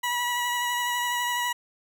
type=tone with vibrato; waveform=20% pulse; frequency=971 Hz; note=B5; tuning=30 cents flat; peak=-20 dBFS; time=0.03-1.53 s; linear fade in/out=10 ms; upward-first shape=sine; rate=12 Hz; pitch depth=16 cents each way; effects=none